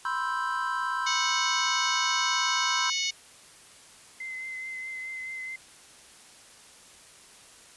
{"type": "chord", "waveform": "triangle", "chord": "C major seventh", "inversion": "third", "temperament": "equal", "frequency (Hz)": [987.8, 1046.5, 1318.5, 1568], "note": ["B5", "C6", "E6", "G6"], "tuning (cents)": [0, 0, 0, 0], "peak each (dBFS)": -31, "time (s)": [0.05, 2.9], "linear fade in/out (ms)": 2}
{"type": "harmonic tone", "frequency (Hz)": 735, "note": "F#5", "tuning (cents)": -12, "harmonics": [3, 4, 5, 6, 7, 8, 9], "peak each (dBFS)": [-32, -33, -34, -35, -35, -36, -37], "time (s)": [1.06, 3.11], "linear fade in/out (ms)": 10}
{"type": "tone with vibrato", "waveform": "sine", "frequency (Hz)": 2061, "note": "C7", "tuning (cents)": -27, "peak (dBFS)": -34, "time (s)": [4.2, 5.56], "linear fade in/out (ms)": 5, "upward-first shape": "triangle", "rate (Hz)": 4.7, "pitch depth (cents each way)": 22}
{"effects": ["white hiss -52 dBFS RMS until 7.76 s", "resampled to 24000 Hz"]}